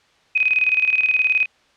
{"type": "tone with tremolo", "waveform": "sine", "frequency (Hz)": 2514, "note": "D#7", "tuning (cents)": 17, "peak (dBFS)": -12, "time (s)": [0.35, 1.46], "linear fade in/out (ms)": 10, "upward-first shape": "square", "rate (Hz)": 19, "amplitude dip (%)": 65, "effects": ["white hiss -57 dBFS RMS until 1.76 s", "low-pass 4000 Hz 12 dB/octave"]}